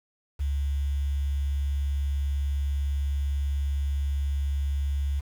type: tone with quantisation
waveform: sine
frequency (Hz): 70.1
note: C#2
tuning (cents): +20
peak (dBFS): -24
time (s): 0.39-5.21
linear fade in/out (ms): 20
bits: 8
effects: none